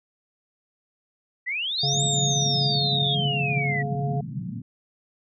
sine exponential two-way sweep, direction up then down, 1910 to 7900 to 1910 Hz, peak -25 dBFS, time 1.46-3.83 s, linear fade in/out 20 ms, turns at 2.04 s
sine tone, 3664 Hz, A#7, 31 cents flat, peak -25 dBFS, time 1.78-3.15 s, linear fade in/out 5 ms
harmonic tone, 140.4 Hz, C#3, 22 cents sharp, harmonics 1 / 3 / 5, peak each -25 / -34 / -31 dBFS, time 1.83-4.21 s, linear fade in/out 5 ms
pink band-pass noise, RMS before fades -33 dBFS, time 1.93-4.62 s, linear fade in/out 5 ms, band 120 to 230 Hz, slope 48 dB/octave
effects none

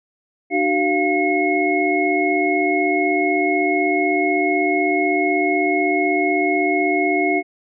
sine tone cluster, 301.3 / 377.3 / 696 / 2172 Hz, D4 / F#4 / F5 / C#7, +44 / +34 / -6 / -36 cents, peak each -21 dBFS, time 0.5-7.43 s, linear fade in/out 50 ms, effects none

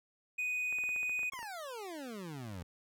triangle tone, 2489 Hz, D#7, in tune, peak -31 dBFS, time 0.38-1.3 s, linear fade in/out 10 ms
clicks, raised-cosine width 0.5 ms, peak -35 dBFS, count 12, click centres 0.726 / 0.786 / 0.838 / 0.891 / 0.962 / 1.031 / 1.095 / 1.192 / 1.232 / 1.335 / 1.391 / 1.429 s
25% pulse exponential sweep, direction down, 1120 to 82.41 Hz, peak -38 dBFS, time 1.32-2.63 s, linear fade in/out 5 ms
effects none

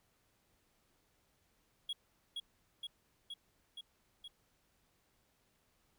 triangle tone with echo, 3322 Hz, G#7, in tune, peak -35 dBFS, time 1.89-1.93 s, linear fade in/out 5 ms, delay 470 ms, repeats 5, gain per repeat -2 dB, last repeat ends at 4.28 s, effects pink hiss -75 dBFS RMS until 5.98 s

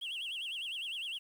sine tone with vibrato, 2994 Hz, F#7, 20 cents sharp, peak -34 dBFS, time 0.01-1.19 s, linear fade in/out 20 ms, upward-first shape sine, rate 9.9 Hz, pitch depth 200 cents each way, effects tanh soft clip ceiling -36 dBFS + 10-bit

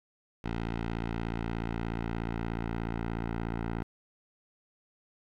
10% pulse tone with low-pass filter sweep, 56.8 Hz, A#1, 44 cents flat, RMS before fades -34 dBFS, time 0.44-3.83 s, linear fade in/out 5 ms, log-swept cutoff 3000 to 1800 Hz, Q 0.91, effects 10-bit

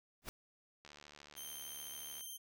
pink noise with exponential growth, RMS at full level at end -40 dBFS, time 0.22-0.29 s, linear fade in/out 0 ms, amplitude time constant 15 ms
click train, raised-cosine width 0.2 ms, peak -37 dBFS, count 101, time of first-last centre 0.85-2.209 s, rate 73.6 Hz
5% pulse tone with vibrato, 3140 Hz, G7, 2 cents sharp, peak -38 dBFS, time 1.36-2.38 s, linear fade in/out 20 ms, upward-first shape triangle, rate 16 Hz, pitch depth 22 cents each way
effects none

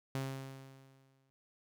sawtooth tone with exponential decay, 134.3 Hz, C3, 46 cents sharp, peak -30 dBFS, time 0.15-1.3 s, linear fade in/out 0 ms, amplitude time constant 250 ms, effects none

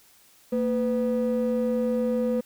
triangle ring-modulated tone, 364.6 Hz, F#4, 25 cents flat, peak -16 dBFS, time 0.52-2.41 s, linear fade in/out 10 ms, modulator 136 Hz, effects tanh soft clip ceiling -16 dBFS + white hiss -57 dBFS RMS until 2.45 s

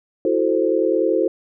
sine chord, F# half-diminished seventh, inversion third, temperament equal, 329.6 / 370 / 440 / 523.3 Hz, E4 / F#4 / A4 / C5, 0 / 0 / 0 / 0 cents, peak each -21 dBFS, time 0.25-1.28 s, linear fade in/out 2 ms, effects none

